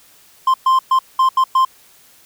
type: tone bursts at uneven times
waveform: triangle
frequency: 1047 Hz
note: C6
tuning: 1 cent sharp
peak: -8 dBFS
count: 6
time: 0.47-0.54 / 0.66-0.79 / 0.91-0.99 / 1.19-1.29 / 1.37-1.44 / 1.55-1.65 s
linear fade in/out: 5 ms
effects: white hiss -49 dBFS RMS until 2.25 s